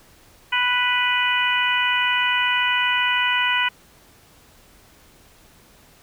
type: harmonic tone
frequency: 493.9 Hz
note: B4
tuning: in tune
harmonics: 2 / 3 / 4 / 5 / 6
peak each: -24 / -24 / -24 / -24 / -24 dBFS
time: 0.52-3.69 s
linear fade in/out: 10 ms
effects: pink hiss -52 dBFS RMS until 6.02 s